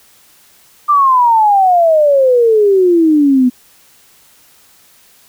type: exponential sweep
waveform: sine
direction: down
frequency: 1200 to 245 Hz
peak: -6 dBFS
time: 0.88-3.5 s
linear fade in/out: 20 ms
effects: white hiss -47 dBFS RMS until 5.28 s